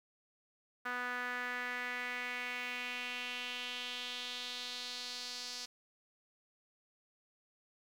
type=tone with band-pass filter sweep; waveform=sawtooth; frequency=246.9 Hz; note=B3; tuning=in tune; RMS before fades=-41 dBFS; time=0.85-5.66 s; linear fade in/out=10 ms; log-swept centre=1500 to 5000 Hz; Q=3.1; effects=10-bit